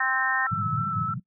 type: harmonic tone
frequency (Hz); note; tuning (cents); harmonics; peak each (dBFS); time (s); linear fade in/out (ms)
261.6; C4; 0; 3 / 4 / 5 / 6 / 7; -31 / -30 / -31 / -29 / -25; 0-0.47; 5
type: tone with vibrato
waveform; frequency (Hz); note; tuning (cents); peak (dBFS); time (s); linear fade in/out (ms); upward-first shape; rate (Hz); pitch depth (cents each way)
sine; 1318.5; E6; 0; -26; 0.46-1.14; 5; square; 3.2; 21
type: band-pass noise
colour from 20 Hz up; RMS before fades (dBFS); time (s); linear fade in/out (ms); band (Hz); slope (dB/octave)
pink; -31; 0.51-1.2; 5; 100 to 200; 96
effects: noise-tail reverb RT60 0.1 s tail -22 dB re dry